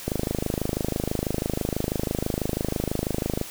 click train, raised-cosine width 2 ms, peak -11 dBFS, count 88, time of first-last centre 0.08-3.413 s, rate 26.1 Hz, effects white hiss -39 dBFS RMS until 3.5 s

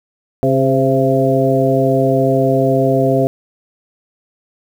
harmonic tone with a mistuned harmonic, 134.2 Hz, C3, 44 cents sharp, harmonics 1 / 2 / 3 / 4 / 5, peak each -17 / -17 / -17 / -17 / -17 dBFS, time 0.43-3.27 s, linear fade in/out 0 ms, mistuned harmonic 4, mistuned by -39 cents, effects 7-bit

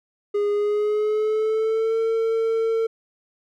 triangle tone with pitch glide, 411.1 to 450.9 Hz, G#4 to A4, -18 to +42 cents, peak -17 dBFS, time 0.34-2.87 s, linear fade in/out 10 ms, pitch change +160 cents, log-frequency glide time 0.51-1.99 s, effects none

